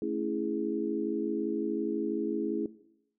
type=chord; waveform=sine; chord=A major seventh; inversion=none; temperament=equal; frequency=220 / 277.2 / 329.6 / 415.3 Hz; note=A3 / C#4 / E4 / G#4; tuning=0 / 0 / 0 / 0 cents; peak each=-37 / -36 / -33 / -34 dBFS; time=0.02-2.66 s; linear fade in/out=2 ms; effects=noise-tail reverb RT60 0.8 s tail -18 dB re dry

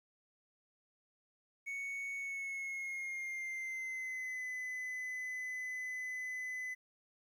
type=tone with pitch glide; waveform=triangle; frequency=2221 to 2013 Hz; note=C#7 to B6; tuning=+3 to +33 cents; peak=-37 dBFS; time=1.66-6.75 s; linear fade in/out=20 ms; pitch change=-170 cents; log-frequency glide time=2.17-4.45 s; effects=12-bit

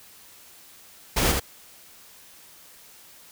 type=noise with echo; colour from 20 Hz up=pink; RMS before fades=-22 dBFS; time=1.16-1.32 s; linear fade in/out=10 ms; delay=80 ms; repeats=1; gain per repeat=-3 dB; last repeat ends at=1.4 s; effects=white hiss -50 dBFS RMS until 3.31 s

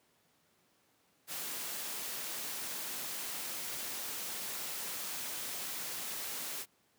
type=noise; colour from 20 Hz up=white; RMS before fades=-40 dBFS; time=1.27-6.66 s; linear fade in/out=50 ms; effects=pink hiss -71 dBFS RMS until 6.98 s + high-pass 150 Hz 12 dB/octave

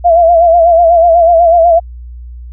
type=tone with vibrato; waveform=sine; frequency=677 Hz; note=E5; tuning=46 cents sharp; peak=-3 dBFS; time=0.04-1.8 s; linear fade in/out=20 ms; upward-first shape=sine; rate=8.1 Hz; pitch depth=67 cents each way; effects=added 60 Hz sine -25 dBFS peak until 2.52 s

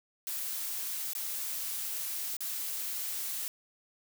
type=noise with dropouts; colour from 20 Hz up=blue; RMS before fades=-36 dBFS; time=0.27-3.48 s; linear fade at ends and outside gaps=0 ms; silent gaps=1.133-1.151 / 2.367-2.406 s; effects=none

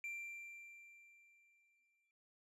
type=tone with exponential decay; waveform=triangle; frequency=2361 Hz; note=D7; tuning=9 cents sharp; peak=-40 dBFS; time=0.04-2.11 s; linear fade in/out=1 ms; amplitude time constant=450 ms; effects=resampled to 32000 Hz

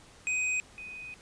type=tone pair in turn; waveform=square / sine; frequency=2507 / 2498 Hz; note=D#7 / D#7; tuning=+12 / +6 cents; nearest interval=unison; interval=6 cents; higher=first; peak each=-28 / -40 dBFS; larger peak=first; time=0.27-0.6 / 0.78-1.14 s; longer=second; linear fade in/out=0 ms; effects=pink hiss -55 dBFS RMS until 1.21 s + resampled to 22050 Hz

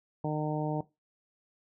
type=harmonic tone; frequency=152.3 Hz; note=D#3; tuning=37 cents flat; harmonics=1 / 2 / 3 / 4 / 5 / 6; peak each=-32 / -35 / -37 / -38 / -39 / -40 dBFS; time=0.24-0.81 s; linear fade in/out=5 ms; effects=noise-tail reverb RT60 0.2 s tail -17 dB re dry

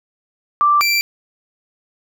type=tone pair in turn; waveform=sine / 25% pulse; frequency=1174.7 / 2349 Hz; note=D6 / D7; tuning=0 / 0 cents; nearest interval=octave; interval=1200 cents; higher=second; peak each=-10 dBFS; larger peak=neither; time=0.61-0.81 / 0.81-1.01 s; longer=neither; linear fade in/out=0 ms; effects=none

